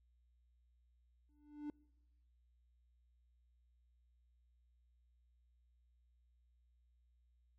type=tone with exponential growth; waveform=triangle; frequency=295.9 Hz; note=D4; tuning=13 cents sharp; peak=-37 dBFS; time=1.29-1.7 s; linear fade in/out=1 ms; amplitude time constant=88 ms; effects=noise-tail reverb RT60 1.0 s tail -26 dB re dry + added 60 Hz sine -70 dBFS peak until 7.58 s